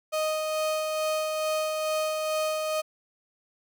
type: tone with tremolo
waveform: 35% pulse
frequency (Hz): 622.3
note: D#5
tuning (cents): 0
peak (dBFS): -23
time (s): 0.12-2.82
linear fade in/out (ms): 20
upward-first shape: sine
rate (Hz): 2.3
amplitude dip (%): 30
effects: none